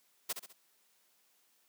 white noise with echo, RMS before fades -35 dBFS, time 0.29-0.33 s, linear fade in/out 10 ms, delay 67 ms, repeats 3, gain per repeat -7 dB, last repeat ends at 0.531 s, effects white hiss -71 dBFS RMS until 1.68 s + high-pass 200 Hz 12 dB/octave

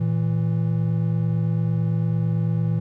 triangle tone pair together, 115.3 / 164.24 Hz, A#2 / E3, -19 / -6 cents, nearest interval tritone, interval 613 cents, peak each -20 dBFS, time 0-2.8 s, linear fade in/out 10 ms, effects none

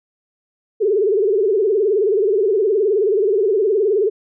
sine tone with vibrato, 410 Hz, G#4, 22 cents flat, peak -13 dBFS, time 0.8-4.1 s, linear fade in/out 20 ms, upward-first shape sine, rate 19 Hz, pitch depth 160 cents each way, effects none

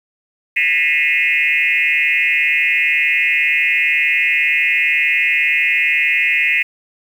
sine tone with frequency modulation, 2295 Hz, D7, 40 cents flat, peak -12 dBFS, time 0.56-6.63 s, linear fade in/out 10 ms, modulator 151 Hz, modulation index 2.5, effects 7-bit

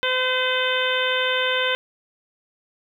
harmonic tone, 511 Hz, C5, 41 cents flat, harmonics 1 / 2 / 3 / 4 / 5 / 6 / 7, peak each -25 / -29 / -25 / -29 / -29 / -27 / -28 dBFS, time 0.03-1.75 s, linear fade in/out 0 ms, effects 9-bit

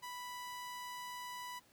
sawtooth tone, 987.8 Hz, B5, in tune, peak -40 dBFS, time 0.02-1.6 s, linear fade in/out 20 ms, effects pink hiss -67 dBFS RMS until 1.72 s + high-pass 80 Hz 12 dB/octave

